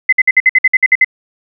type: tone bursts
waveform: sine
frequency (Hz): 2042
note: C7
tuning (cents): -43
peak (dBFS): -4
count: 11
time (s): 0.09-1.046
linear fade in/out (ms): 5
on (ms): 36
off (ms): 56
effects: none